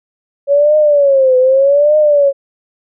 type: tone with vibrato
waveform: sine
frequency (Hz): 557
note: C#5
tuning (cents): +8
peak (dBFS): -6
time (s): 0.47-2.33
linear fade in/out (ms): 50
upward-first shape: triangle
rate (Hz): 0.83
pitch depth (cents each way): 170
effects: none